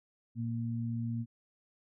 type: tone pair together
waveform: sine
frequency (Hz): 116.54 / 232.2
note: A#2 / A#3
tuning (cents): 0 / -7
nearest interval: octave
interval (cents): 1193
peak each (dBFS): -34 / -36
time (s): 0.35-1.26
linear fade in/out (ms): 50
effects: none